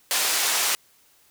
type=band-pass noise; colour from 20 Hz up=white; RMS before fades=-23 dBFS; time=0.11-0.75 s; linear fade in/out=0 ms; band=520 to 10000 Hz; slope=12 dB/octave; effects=white hiss -59 dBFS RMS until 1.3 s